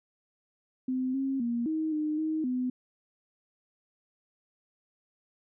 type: tone with pitch steps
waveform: sine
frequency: 257.3 / 269.4 / 236.5 / 315.2 / 305.1 / 314 / 252.2 Hz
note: C4 / C#4 / A#3 / D#4 / D#4 / D#4 / B3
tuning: -29 / -49 / +25 / +23 / -34 / +16 / +36 cents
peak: -27 dBFS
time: 0.88-2.7 s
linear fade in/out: 5 ms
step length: 260 ms
effects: none